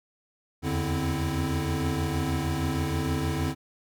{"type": "tone cluster", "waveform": "square", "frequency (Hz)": [81.1, 87.5, 146.1, 260.1, 328.9], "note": ["E2", "F2", "D3", "C4", "E4"], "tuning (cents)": [-28, 4, -9, -10, -4], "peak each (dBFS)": [-33, -34, -31, -34, -34], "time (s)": [0.62, 3.55], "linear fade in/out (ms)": 50, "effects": []}